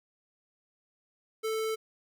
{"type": "tone", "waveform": "square", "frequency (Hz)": 440.5, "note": "A4", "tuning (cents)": 2, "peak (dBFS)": -30, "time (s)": [1.43, 1.76], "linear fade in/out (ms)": 20, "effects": []}